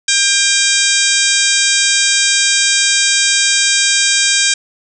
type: harmonic tone with a mistuned harmonic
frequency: 798 Hz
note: G5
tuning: 31 cents sharp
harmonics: 2 / 3 / 4 / 5 / 6 / 7 / 8 / 9 / 10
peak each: -19 / -19 / -19 / -19 / -19 / -19 / -19 / -19 / -19 dBFS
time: 0.08-4.54 s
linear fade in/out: 5 ms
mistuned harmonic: 5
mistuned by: -82 cents
effects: none